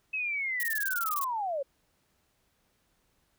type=linear sweep; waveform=sine; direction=down; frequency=2596 to 526 Hz; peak=-29 dBFS; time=0.13-1.63 s; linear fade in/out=10 ms
type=noise bursts; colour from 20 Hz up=violet; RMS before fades=-34 dBFS; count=13; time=0.6-1.242 s; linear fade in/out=0 ms; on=30 ms; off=21 ms
effects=pink hiss -72 dBFS RMS until 3.38 s